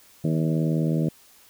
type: harmonic tone with a mistuned harmonic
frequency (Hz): 79.5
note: D#2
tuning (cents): +38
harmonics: 2 / 3 / 4 / 5 / 6 / 7 / 8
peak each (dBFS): -22 / -28 / -29 / -36 / -35 / -36 / -39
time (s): 0.24-1.09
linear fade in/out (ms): 5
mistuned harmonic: 8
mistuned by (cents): +16
effects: white hiss -54 dBFS RMS until 1.49 s